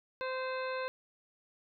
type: harmonic tone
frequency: 518 Hz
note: C5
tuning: 17 cents flat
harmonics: 1 / 2 / 3 / 4 / 5 / 7 / 8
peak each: -36 / -40 / -42 / -49 / -46 / -53 / -51 dBFS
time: 0.21-0.88 s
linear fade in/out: 0 ms
effects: none